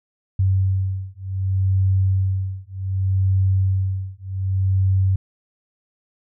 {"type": "beating tone pair", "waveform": "sine", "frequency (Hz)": [95, 95.66], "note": ["F#2", "G2"], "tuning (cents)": [46, -42], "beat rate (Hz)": 0.66, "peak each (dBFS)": -20, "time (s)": [0.39, 5.16], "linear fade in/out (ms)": 5, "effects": []}